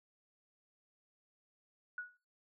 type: tone with exponential decay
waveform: sine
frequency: 1464 Hz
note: F#6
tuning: 19 cents flat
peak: -36 dBFS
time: 1.98-2.17 s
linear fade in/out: 2 ms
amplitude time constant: 41 ms
effects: noise-tail reverb RT60 0.3 s tail -19 dB re dry